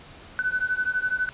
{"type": "beating tone pair", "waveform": "sine", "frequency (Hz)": [1497, 1509], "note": ["F#6", "F#6"], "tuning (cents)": [20, 34], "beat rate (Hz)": 12, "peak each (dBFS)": [-26, -26], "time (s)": [0.39, 1.29], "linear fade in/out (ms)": 0, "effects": ["pink hiss -46 dBFS RMS until 1.33 s", "resampled to 8000 Hz"]}